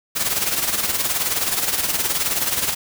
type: noise with tremolo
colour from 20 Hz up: white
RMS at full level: -19 dBFS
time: 0.15-2.75 s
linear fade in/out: 20 ms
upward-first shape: sine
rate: 19 Hz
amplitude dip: 60%
effects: none